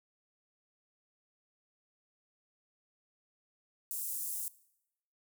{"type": "high-pass noise", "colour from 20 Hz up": "pink", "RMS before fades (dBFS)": -38, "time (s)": [3.91, 4.48], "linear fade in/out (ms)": 0, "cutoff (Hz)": 8600, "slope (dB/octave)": 24, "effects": ["noise-tail reverb RT60 0.8 s tail -20 dB re dry"]}